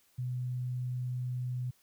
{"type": "tone", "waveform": "sine", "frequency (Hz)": 125.2, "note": "B2", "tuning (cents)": 24, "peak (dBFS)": -32, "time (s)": [0.18, 1.71], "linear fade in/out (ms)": 10, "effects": ["white hiss -68 dBFS RMS until 1.82 s"]}